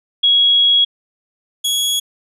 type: tone pair in turn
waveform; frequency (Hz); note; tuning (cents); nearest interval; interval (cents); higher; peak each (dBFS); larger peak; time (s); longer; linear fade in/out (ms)
sine / sawtooth; 3322 / 3343; G#7 / G#7; 0 / +11; unison; 11; second; -9 / -12; first; 0.23-0.85 / 1.64-2; first; 10
effects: resampled to 32000 Hz